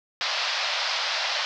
white band-pass noise, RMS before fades -27 dBFS, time 0.21-1.45 s, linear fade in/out 0 ms, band 570 to 5200 Hz, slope 48 dB/octave, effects none

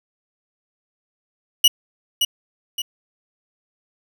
40% pulse tone with echo, 2924 Hz, F#7, 21 cents flat, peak -8 dBFS, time 1.64-1.68 s, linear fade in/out 5 ms, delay 570 ms, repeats 2, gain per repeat -7 dB, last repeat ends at 2.82 s, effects none

